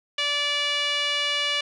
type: tone with band-pass filter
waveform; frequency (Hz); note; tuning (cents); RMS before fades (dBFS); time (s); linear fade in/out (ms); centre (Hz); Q
sawtooth; 580; D5; -22; -25; 0.18-1.61; 5; 3000; 2.9
effects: resampled to 24000 Hz